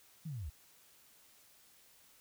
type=linear sweep; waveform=sine; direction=down; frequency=170 to 61 Hz; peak=-39 dBFS; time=0.25-0.5 s; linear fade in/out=10 ms; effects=white hiss -64 dBFS RMS until 2.2 s